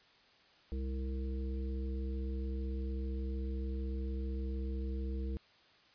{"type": "harmonic tone with a mistuned harmonic", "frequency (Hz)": 65.41, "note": "C2", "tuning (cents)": 0, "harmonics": [1, 3, 5, 7], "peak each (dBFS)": [-35, -45, -47, -49], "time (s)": [0.72, 5.37], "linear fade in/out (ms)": 0, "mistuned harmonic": 3, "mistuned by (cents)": 58, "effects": ["white hiss -64 dBFS RMS until 5.94 s", "resampled to 11025 Hz"]}